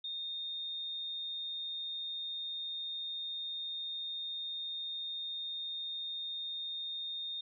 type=tone; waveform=sine; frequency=3667 Hz; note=A#7; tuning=29 cents flat; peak=-37 dBFS; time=0.04-7.41 s; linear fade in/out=5 ms; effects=none